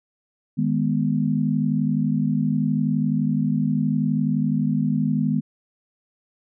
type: chord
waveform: sine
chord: G# minor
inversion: second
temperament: equal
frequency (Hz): 155.56 / 207.7 / 246.9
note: D#3 / G#3 / B3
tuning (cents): 0 / 0 / 0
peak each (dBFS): -23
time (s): 0.57-5.41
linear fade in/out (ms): 20
effects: none